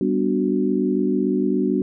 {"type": "chord", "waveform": "sine", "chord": "G major seventh", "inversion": "none", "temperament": "equal", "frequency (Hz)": [196, 246.9, 293.7, 370], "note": ["G3", "B3", "D4", "F#4"], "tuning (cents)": [0, 0, 0, 0], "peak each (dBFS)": -23, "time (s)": [0.01, 1.82], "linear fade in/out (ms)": 2, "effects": []}